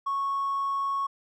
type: tone with hard clipping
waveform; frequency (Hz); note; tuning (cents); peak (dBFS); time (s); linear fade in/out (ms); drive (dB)
sine; 1104; C#6; -7; -26; 0.06-1.07; 10; 1
effects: none